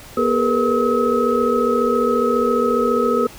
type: tone cluster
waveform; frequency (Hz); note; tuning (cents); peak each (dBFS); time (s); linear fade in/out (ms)
sine; 242 / 409 / 456.3 / 490.9 / 1281; B3 / G#4 / A#4 / B4 / E6; -35 / -26 / -37 / -10 / -50; -21; 0.17-3.27; 5
effects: pink hiss -40 dBFS RMS until 3.38 s